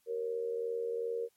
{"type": "tone with amplitude modulation", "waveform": "sine", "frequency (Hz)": 466.2, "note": "A#4", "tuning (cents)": 0, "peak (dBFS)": -29, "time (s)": [0.06, 1.29], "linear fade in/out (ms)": 50, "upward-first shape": "sine", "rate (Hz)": 82.6, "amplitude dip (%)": 70, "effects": ["white hiss -73 dBFS RMS until 1.36 s", "MP3 64 kbps"]}